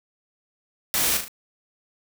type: noise with echo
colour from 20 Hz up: white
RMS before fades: -23 dBFS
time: 0.94-1.17 s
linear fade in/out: 0 ms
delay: 37 ms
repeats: 3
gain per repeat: -6 dB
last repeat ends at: 1.281 s
effects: none